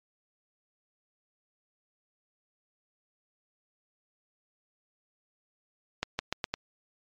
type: accelerating click train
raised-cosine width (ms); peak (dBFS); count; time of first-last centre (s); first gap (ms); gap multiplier
0.2; -11; 5; 6.03-6.54; 160; 0.85
effects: low-pass 6000 Hz 12 dB/octave + MP3 96 kbps